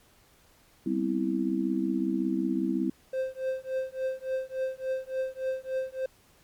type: chord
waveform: sine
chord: C major seventh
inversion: second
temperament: just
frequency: 196.22 / 245.3 / 261.6 / 327 Hz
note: G3 / B3 / C4 / E4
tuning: +2 / -12 / 0 / -14 cents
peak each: -31 / -35 / -30 / -29 dBFS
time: 0.86-2.9 s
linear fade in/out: 5 ms
type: tone with tremolo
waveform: triangle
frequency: 523.3 Hz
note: C5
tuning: in tune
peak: -23 dBFS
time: 3.13-6.06 s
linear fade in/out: 5 ms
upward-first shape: triangle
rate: 3.5 Hz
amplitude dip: 100%
effects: pink hiss -61 dBFS RMS until 6.43 s + MP3 96 kbps